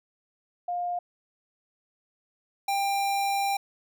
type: tone pair in turn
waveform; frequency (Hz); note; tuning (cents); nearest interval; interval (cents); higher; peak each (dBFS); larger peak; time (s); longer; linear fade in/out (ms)
sine / square; 707 / 793.9; F5 / G5; +21 / +22; major second; 201; second; -27 / -25; second; 0.68-0.99 / 2.68-3.57; second; 5
effects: none